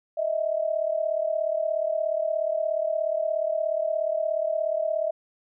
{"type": "tone pair together", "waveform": "sine", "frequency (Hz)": [620, 656.9], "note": ["D#5", "E5"], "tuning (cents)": [-6, -6], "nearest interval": "minor second", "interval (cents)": 100, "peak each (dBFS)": -26, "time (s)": [0.17, 5.11], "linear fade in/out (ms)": 10, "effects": []}